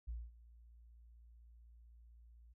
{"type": "tone with ADSR envelope", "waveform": "sine", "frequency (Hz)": 57.9, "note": "A#1", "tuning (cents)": -11, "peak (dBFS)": -38, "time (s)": [0.07, 2.54], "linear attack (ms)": 19, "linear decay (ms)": 220, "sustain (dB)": -20, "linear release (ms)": 21, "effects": ["tanh soft clip ceiling -37 dBFS"]}